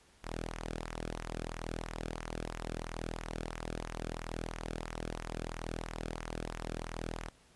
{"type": "tone with flanger", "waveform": "sawtooth", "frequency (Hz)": 40.75, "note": "E1", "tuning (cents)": -19, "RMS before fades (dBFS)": -41, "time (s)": [0.23, 7.3], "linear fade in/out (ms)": 20, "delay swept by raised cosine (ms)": [0.22, 1.05], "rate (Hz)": 3, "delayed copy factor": -0.65, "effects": ["pink hiss -64 dBFS RMS until 7.55 s", "resampled to 24000 Hz"]}